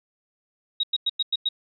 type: tone bursts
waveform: sine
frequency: 3800 Hz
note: A#7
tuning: 33 cents sharp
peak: -20 dBFS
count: 6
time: 0.8-1.489 s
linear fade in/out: 5 ms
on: 34 ms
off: 97 ms
effects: none